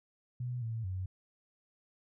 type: tone with pitch steps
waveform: sine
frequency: 123.5 / 113.3 / 93.1 Hz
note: B2 / A#2 / F#2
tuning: 0 / -49 / +11 cents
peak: -34 dBFS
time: 0.4-1.06 s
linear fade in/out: 5 ms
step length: 220 ms
effects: none